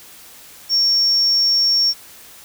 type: tone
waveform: triangle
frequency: 5500 Hz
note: F8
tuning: 27 cents flat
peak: -10 dBFS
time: 0.69-1.94 s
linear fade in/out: 50 ms
effects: tanh soft clip ceiling -10 dBFS + white hiss -42 dBFS RMS until 2.44 s